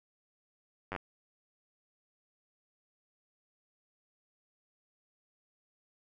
slowing click train, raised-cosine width 0.5 ms, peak -22 dBFS, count 5, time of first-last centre 0.92-0.962 s, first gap 10 ms, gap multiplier 1.04, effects none

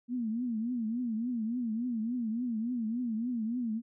sine tone with vibrato, 233.2 Hz, A#3, 1 cent sharp, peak -30 dBFS, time 0.08-3.82 s, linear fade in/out 50 ms, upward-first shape triangle, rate 3.5 Hz, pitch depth 160 cents each way, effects none

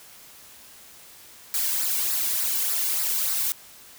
blue noise with flanger, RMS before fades -25 dBFS, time 1.54-3.52 s, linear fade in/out 0 ms, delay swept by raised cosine 0.31 to 1.61 ms, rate 3.4 Hz, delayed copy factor -0.6, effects white hiss -48 dBFS RMS until 3.98 s

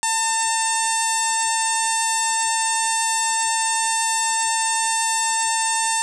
sawtooth tone with low-pass filter, 899 Hz, A5, 37 cents sharp, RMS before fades -21 dBFS, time 0.03-6.02 s, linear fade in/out 0 ms, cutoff 8000 Hz, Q 7.7, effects none

